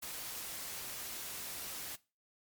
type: noise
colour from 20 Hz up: white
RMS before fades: -43 dBFS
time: 0.02-1.96 s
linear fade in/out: 10 ms
effects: noise-tail reverb RT60 0.3 s tail -20 dB re dry + MP3 96 kbps